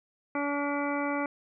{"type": "harmonic tone with a mistuned harmonic", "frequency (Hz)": 286.4, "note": "D4", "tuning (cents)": -43, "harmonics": [1, 2, 3, 4, 5, 7, 8], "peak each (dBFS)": [-31, -34, -36, -37, -38, -39, -40], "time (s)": [0.35, 1.26], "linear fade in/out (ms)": 2, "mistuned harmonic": 8, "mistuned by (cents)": 15, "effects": []}